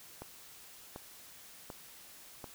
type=click train; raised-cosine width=1 ms; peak=-29 dBFS; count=4; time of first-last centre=0.22-2.442 s; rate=1.35 Hz; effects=white hiss -54 dBFS RMS until 2.54 s